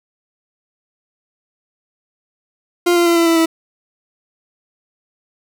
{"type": "tone with pitch steps", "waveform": "40% pulse", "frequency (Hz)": [349.6, 345, 340.4, 335.9, 331.5, 327.1], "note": ["F4", "F4", "F4", "E4", "E4", "E4"], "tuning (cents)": [2, -21, -44, 33, 10, -13], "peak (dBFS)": -10, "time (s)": [2.86, 3.46], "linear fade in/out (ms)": 10, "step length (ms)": 100, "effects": []}